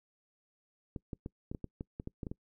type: clicks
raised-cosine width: 3 ms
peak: -26 dBFS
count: 12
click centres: 0.962 / 1.132 / 1.261 / 1.515 / 1.548 / 1.643 / 1.809 / 1.999 / 2.074 / 2.232 / 2.268 / 2.315 s
effects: noise-tail reverb RT60 0.1 s tail -25 dB re dry